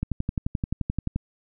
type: click train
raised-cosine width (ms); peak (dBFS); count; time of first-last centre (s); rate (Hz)
5; -13; 14; 0.03-1.16; 11.5
effects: none